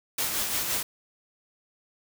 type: noise with tremolo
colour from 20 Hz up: white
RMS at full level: -27 dBFS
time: 0.18-0.83 s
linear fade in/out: 5 ms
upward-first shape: sine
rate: 5.8 Hz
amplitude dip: 40%
effects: none